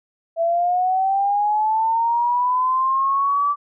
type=linear sweep; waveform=sine; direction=up; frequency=659.3 to 1164 Hz; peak=-16 dBFS; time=0.36-3.56 s; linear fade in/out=50 ms; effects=none